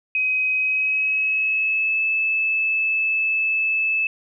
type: tone with pitch glide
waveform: sine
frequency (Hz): 2526 to 2615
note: D#7 to E7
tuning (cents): +26 to -15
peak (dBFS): -18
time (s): 0.15-4.07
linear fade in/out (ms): 2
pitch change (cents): +59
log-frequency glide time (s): 0.55-2.03
effects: none